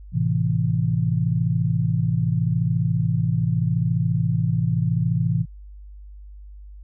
sine chord, A minor, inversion none, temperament equal, 110 / 130.81 / 164.81 Hz, A2 / C3 / E3, 0 / 0 / 0 cents, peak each -23 / -23 / -22 dBFS, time 0.12-5.46 s, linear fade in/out 50 ms, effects added 50 Hz sine -38 dBFS peak until 6.83 s

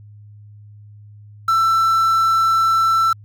triangle tone with quantisation, 1335 Hz, E6, 22 cents sharp, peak -11 dBFS, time 1.48-3.13 s, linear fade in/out 5 ms, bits 6, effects added 104 Hz sine -39 dBFS peak until 3.24 s

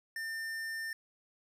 triangle tone with hard clipping, 1800 Hz, A6, 39 cents sharp, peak -38 dBFS, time 0.16-0.93 s, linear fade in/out 2 ms, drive 18 dB, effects none

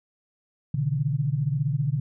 sine tone cluster, 122 / 143.7 / 158.6 Hz, B2 / D3 / D#3, -21 / -37 / +33 cents, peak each -28 / -24 / -31 dBFS, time 0.74-2 s, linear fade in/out 5 ms, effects none

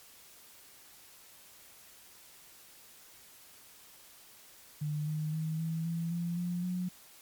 sine tone with pitch steps, 150.1 / 154.14 / 158.29 / 162.55 / 166.93 / 171.43 / 176.04 / 180.78 Hz, D3 / D#3 / D#3 / E3 / E3 / F3 / F3 / F#3, +38 / -16 / +30 / -24 / +22 / -32 / +14 / -40 cents, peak -31 dBFS, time 4.81-6.89 s, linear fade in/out 10 ms, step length 260 ms, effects white hiss -56 dBFS RMS until 7.21 s + MP3 96 kbps

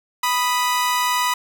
sawtooth tone pair together, 987.8 / 1244.5 Hz, B5 / D#6, 0 / 0 cents, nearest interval major third, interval 400 cents, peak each -15 / -21 dBFS, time 0.23-1.34 s, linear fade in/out 5 ms, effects 7-bit

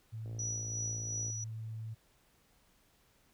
sine tone, 111.2 Hz, A2, 19 cents sharp, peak -39 dBFS, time 0.12-1.95 s, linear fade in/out 20 ms
click train, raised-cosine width 2 ms, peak -39 dBFS, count 60, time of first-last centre 0.26-1.301 s, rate 56.7 Hz
sine tone with tremolo, 5870 Hz, F#8, 15 cents flat, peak -35 dBFS, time 0.39-1.44 s, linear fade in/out 2 ms, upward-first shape sine, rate 2.8 Hz, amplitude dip 40%
effects pink hiss -69 dBFS RMS until 3.33 s

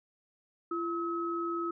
sine tone pair together, 340 / 1283.7 Hz, F4 / E6, -46 / -46 cents, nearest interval octave + major seventh, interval 2300 cents, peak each -33 / -34 dBFS, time 0.71-1.71 s, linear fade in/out 5 ms, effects none

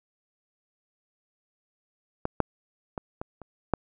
clicks, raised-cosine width 1 ms, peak -13 / -7 / -18 / -19 / -28 / -8 dBFS, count 6, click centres 2.254 / 2.403 / 2.978 / 3.215 / 3.417 / 3.737 s, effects none

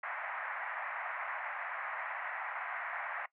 white band-pass noise, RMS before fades -40 dBFS, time 0.03-3.26 s, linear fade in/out 5 ms, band 660 to 2100 Hz, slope 48 dB/octave, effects noise-tail reverb RT60 0.1 s tail -19 dB re dry

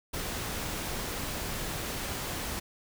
pink noise, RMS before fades -35 dBFS, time 0.13-2.6 s, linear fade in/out 10 ms, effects none

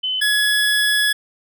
sine / 25% pulse tone pair in turn, 3035 / 1690.6 Hz, F#7 / G#6, +43 / +30 cents, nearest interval minor seventh, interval 1013 cents, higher first, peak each -19 / -11 dBFS, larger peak second, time 0.03-0.21 / 0.21-1.13 s, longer second, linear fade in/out 10 ms, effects none

